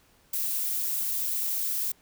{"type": "noise", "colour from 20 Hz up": "violet", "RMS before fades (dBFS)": -29, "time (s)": [0.33, 1.92], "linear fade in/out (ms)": 5, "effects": ["pink hiss -62 dBFS RMS until 2.01 s"]}